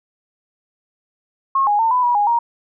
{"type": "tone with pitch steps", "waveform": "sine", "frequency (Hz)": [1083, 826, 903, 999, 967, 824, 940], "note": ["C#6", "G#5", "A5", "B5", "B5", "G#5", "A#5"], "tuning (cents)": [-41, -10, 45, 20, -37, -14, 14], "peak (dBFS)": -13, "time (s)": [1.55, 2.39], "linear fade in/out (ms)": 5, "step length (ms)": 120, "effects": []}